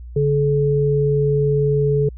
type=tone pair together; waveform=sine; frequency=143.19 / 429.4 Hz; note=D3 / A4; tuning=-43 / -42 cents; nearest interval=octave + perfect fifth; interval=1901 cents; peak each=-17 dBFS; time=0.16-2.09 s; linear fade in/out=5 ms; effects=added 60 Hz sine -32 dBFS peak until 2.17 s